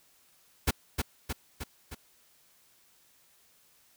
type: noise with echo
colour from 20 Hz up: pink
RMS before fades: -25 dBFS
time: 0.67-0.71 s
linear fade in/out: 10 ms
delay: 310 ms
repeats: 4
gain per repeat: -4 dB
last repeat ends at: 1.95 s
effects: white hiss -64 dBFS RMS until 3.96 s